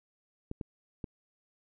clicks, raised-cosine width 3 ms, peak -24 dBFS, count 3, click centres 0.514 / 0.612 / 1.042 s, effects none

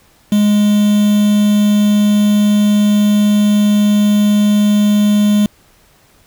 triangle tone with quantisation, 207.7 Hz, G#3, in tune, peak -6 dBFS, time 0.32-5.46 s, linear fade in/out 2 ms, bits 4, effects pink hiss -50 dBFS RMS until 6.26 s

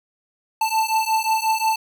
square beating tone pair, 880 / 885.6 Hz, A5 / A5, 0 / +11 cents, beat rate 5.6 Hz, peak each -22 / -22 dBFS, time 0.61-1.76 s, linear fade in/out 5 ms, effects none

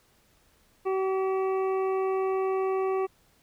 harmonic tone with a mistuned harmonic, 381.1 Hz, G4, 49 cents flat, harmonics 1 / 2 / 3 / 5 / 6 / 7, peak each -25 / -34 / -35 / -49 / -48 / -49 dBFS, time 0.85-3.07 s, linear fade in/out 20 ms, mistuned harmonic 5, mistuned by +26 cents, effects pink hiss -64 dBFS RMS until 3.42 s

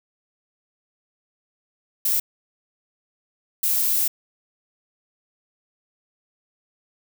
violet noise bursts at uneven times, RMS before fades -21 dBFS, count 2, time 2.05-2.2 / 3.63-4.08 s, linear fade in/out 5 ms, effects none

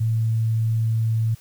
sine tone, 112.3 Hz, A2, 36 cents sharp, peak -18 dBFS, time 0-1.35 s, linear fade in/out 10 ms, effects white hiss -52 dBFS RMS until 1.4 s

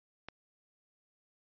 click, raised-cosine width 0.3 ms, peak -26 dBFS, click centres 0.286 s, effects resampled to 11025 Hz

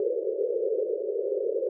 pink band-pass noise, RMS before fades -28 dBFS, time 0-1.69 s, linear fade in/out 2 ms, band 380 to 540 Hz, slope 96 dB/octave, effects none

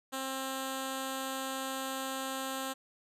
5% pulse tone with notch filter, 265.7 Hz, C4, 27 cents sharp, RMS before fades -37 dBFS, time 0.12-2.74 s, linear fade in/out 20 ms, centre 2200 Hz, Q 1.3, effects resampled to 32000 Hz

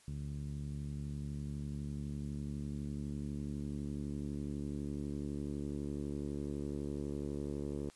10% pulse tone with low-pass filter sweep, 72 Hz, D2, 34 cents flat, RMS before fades -40 dBFS, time 0.08-7.9 s, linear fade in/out 0 ms, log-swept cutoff 150 to 440 Hz, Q 1.5, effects white hiss -64 dBFS RMS until 7.95 s + resampled to 24000 Hz

